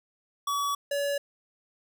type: tone pair in turn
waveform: square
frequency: 1137 / 568.5 Hz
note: C#6 / C#5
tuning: +44 / +44 cents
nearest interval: octave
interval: 1200 cents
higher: first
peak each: -27 dBFS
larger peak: neither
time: 0.47-0.75 / 0.91-1.18 s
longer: first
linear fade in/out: 5 ms
effects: none